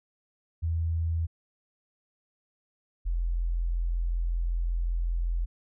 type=tone pair in turn; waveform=sine; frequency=82.41 / 42.66 Hz; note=E2 / F1; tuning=0 / -40 cents; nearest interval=major seventh; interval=1140 cents; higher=first; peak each=-25 dBFS; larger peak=neither; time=0.62-1.27 / 3.05-5.46 s; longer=second; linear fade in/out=20 ms; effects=none